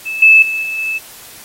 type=tone with level steps; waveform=sine; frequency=2618 Hz; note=E7; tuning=13 cents flat; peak=-19 / -3 / -16 / -18 / -16 dBFS; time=0.05-0.99 s; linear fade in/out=20 ms; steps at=0.22 / 0.42 / 0.63 / 0.78 s; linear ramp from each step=5 ms; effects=white hiss -37 dBFS RMS until 1.44 s + AAC 48 kbps